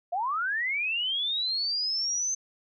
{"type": "linear sweep", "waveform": "sine", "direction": "up", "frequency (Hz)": [659.3, 6272], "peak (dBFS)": -26, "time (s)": [0.12, 2.35], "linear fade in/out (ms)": 10, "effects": []}